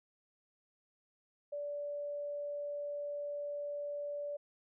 sine tone, 580 Hz, D5, 22 cents flat, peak -37 dBFS, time 1.52-4.37 s, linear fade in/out 10 ms, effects none

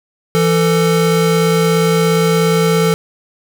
square tone pair together, 167.36 / 445 Hz, E3 / A4, +27 / +20 cents, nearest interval octave + perfect fourth, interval 1693 cents, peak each -14 dBFS, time 0.35-2.94 s, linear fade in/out 0 ms, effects none

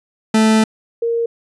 40% pulse / sine tone pair in turn, 219.3 / 464.7 Hz, A3 / A#4, -6 / -5 cents, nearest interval octave + minor second, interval 1301 cents, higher second, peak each -9 / -15 dBFS, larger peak first, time 0.34-0.64 / 1.02-1.26 s, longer first, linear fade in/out 5 ms, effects resampled to 24000 Hz

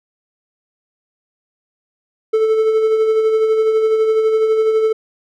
triangle tone with tremolo, 439.4 Hz, A4, 2 cents flat, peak -8 dBFS, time 2.33-4.93 s, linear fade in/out 10 ms, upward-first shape sine, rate 12 Hz, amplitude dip 40%, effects none

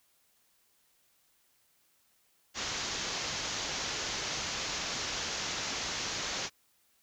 white low-pass noise, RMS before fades -36 dBFS, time 2.54-6.5 s, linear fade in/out 50 ms, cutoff 6900 Hz, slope 96 dB/octave, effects white hiss -70 dBFS RMS until 7.02 s

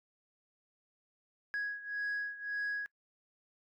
sine beating tone pair, 1661.2 / 1663 Hz, G#6 / G#6, 0 / +2 cents, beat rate 1.8 Hz, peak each -35 / -38 dBFS, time 1.54-2.86 s, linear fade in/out 0 ms, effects noise-tail reverb RT60 0.1 s tail -23 dB re dry + tanh soft clip ceiling -31 dBFS

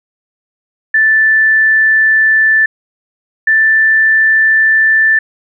sine tone pair in turn, 1760 / 1766.5 Hz, A6 / A6, 0 / +6 cents, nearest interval unison, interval 6 cents, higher second, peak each -6 dBFS, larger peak neither, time 0.94-2.66 / 3.47-5.19 s, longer neither, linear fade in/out 5 ms, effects none

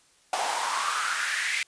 pink noise with high-pass filter sweep, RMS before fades -28 dBFS, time 0.33-1.63 s, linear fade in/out 2 ms, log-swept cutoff 720 to 2200 Hz, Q 4.8, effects white hiss -61 dBFS RMS until 1.67 s + resampled to 22050 Hz

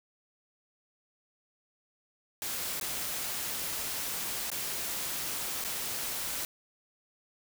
white noise with dropouts, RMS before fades -35 dBFS, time 2.42-6.45 s, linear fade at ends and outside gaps 1 ms, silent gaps 2.799-2.811 / 4.502-4.516 / 5.64-5.647 s, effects none

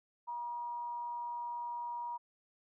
sine tone with amplitude modulation, 955 Hz, A#5, 42 cents sharp, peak -36 dBFS, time 0.27-2.18 s, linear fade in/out 20 ms, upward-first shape sine, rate 262 Hz, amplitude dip 25%, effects none

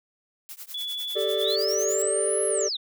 blue noise with tremolo, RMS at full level -37 dBFS, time 0.49-2.02 s, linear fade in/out 0 ms, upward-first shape triangle, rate 10 Hz, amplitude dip 100%
sine tone with pitch glide, 3425 to 3463 Hz, A7 to A7, -47 to -28 cents, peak -29 dBFS, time 0.74-1.56 s, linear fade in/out 5 ms, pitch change +19 cents, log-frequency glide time 0.93-1.38 s
triangle chord, G suspended second, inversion none, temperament just, 392 / 441 / 588 Hz, G4 / A4 / D5, 0 / +4 / +2 cents, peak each -26 dBFS, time 1.15-2.69 s, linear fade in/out 20 ms
sine linear two-way sweep, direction up then down, 3322 to 10870 to 3450 Hz, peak -26 dBFS, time 1.41-2.77 s, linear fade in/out 10 ms, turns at 2.46 s
effects none

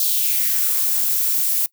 violet noise with high-pass filter sweep, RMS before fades -19 dBFS, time 0-1.66 s, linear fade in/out 2 ms, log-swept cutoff 4100 to 220 Hz, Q 2.8, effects noise-tail reverb RT60 0.1 s tail -21 dB re dry

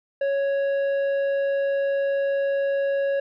sine tone with tanh clipping, 554.4 Hz, C#5, in tune, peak -22 dBFS, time 0.21-3.2 s, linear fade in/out 5 ms, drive 8 dB, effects none

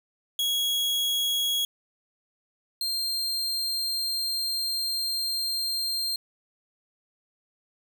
40% pulse tone pair in turn, 3322 / 4185 Hz, G#7 / C8, 0 / 0 cents, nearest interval major third, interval 400 cents, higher second, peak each -23 / -25 dBFS, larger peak first, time 0.39-1.65 / 2.81-6.16 s, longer second, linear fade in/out 2 ms, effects none

